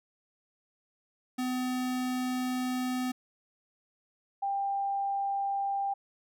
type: tone pair in turn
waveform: square / sine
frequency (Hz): 253.1 / 793.2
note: B3 / G5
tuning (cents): +43 / +20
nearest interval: octave + minor sixth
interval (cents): 1977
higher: second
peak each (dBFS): -30 / -28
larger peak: second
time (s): 1.38-3.12 / 4.42-5.94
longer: first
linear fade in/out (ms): 10
effects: none